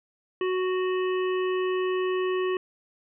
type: harmonic tone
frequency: 370 Hz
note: F#4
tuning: in tune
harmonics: 1 / 3 / 5 / 7 / 8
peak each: -24 / -34 / -38 / -41 / -42 dBFS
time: 0.41-2.57 s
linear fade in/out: 2 ms
effects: none